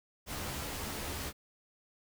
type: noise with comb filter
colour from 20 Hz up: pink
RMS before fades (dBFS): -39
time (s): 0.26-1.33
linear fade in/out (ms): 50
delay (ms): 14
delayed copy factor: +0.5
effects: none

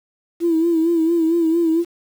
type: tone with vibrato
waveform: sine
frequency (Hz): 331.1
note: E4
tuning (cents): +8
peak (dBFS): -13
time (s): 0.4-1.85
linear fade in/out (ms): 50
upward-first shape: sine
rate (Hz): 4.4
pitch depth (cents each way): 62
effects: tanh soft clip ceiling -9 dBFS + 7-bit

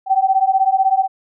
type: beating tone pair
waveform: sine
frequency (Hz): 761 / 777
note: F#5 / G5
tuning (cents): +48 / -16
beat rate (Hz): 16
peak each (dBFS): -15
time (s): 0.06-1.08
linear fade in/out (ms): 50
effects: none

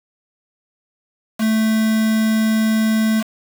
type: tone with quantisation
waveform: triangle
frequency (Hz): 220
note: A3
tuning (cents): 0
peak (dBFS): -12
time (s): 1.38-3.24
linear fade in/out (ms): 50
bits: 4
effects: none

